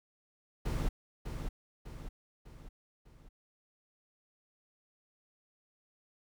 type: noise with echo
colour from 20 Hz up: brown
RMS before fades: -32 dBFS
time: 0.65-0.89 s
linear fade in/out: 10 ms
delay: 600 ms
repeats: 4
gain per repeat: -6 dB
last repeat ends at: 3.29 s
effects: none